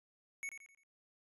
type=tone with echo; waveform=square; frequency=2217 Hz; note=C#7; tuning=in tune; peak=-40 dBFS; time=0.43-0.49 s; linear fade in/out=0 ms; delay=86 ms; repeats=4; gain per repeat=-8 dB; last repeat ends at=0.834 s; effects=resampled to 32000 Hz